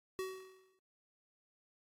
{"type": "tone with exponential decay", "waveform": "square", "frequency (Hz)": 376.9, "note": "F#4", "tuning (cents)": 32, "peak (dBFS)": -36, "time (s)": [0.19, 0.79], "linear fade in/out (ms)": 0, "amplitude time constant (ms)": 130, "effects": ["noise-tail reverb RT60 0.2 s tail -25 dB re dry", "AAC 48 kbps"]}